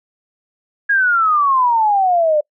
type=exponential sweep; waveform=sine; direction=down; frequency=1661.2 to 587.3 Hz; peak=-11 dBFS; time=0.89-2.41 s; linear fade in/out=10 ms; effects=noise-tail reverb RT60 0.1 s tail -26 dB re dry